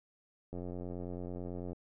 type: click train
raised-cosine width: 2 ms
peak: -29 dBFS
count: 108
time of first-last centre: 0.53-1.731 s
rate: 89.1 Hz
effects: none